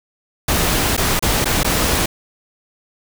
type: noise with dropouts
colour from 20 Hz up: pink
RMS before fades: -17 dBFS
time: 0.48-2.06 s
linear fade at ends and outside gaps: 5 ms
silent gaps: 0.967-0.976 / 1.194-1.224 / 1.445-1.455 / 1.633-1.645 s
effects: none